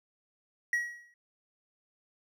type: tone with exponential decay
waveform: triangle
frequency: 1911 Hz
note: A#6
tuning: 43 cents sharp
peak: -22 dBFS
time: 0.73-1.14 s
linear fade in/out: 2 ms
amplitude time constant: 88 ms
effects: none